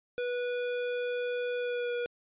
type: tone with pitch glide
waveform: square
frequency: 489.7 to 482.4 Hz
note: B4 to B4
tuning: -15 to -41 cents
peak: -31 dBFS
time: 0.18-2.06 s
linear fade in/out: 0 ms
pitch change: -26 cents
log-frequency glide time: 1.59-1.93 s
effects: resampled to 8000 Hz